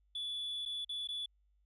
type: tone with dropouts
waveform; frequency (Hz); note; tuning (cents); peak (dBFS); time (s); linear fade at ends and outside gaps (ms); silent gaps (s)
sine; 3443; A7; -38; -35; 0.15-1.26; 5; 0.653-0.659 / 0.848-0.892 / 1.074-1.087
effects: tanh soft clip ceiling -35 dBFS + added 50 Hz sine -69 dBFS peak until 1.65 s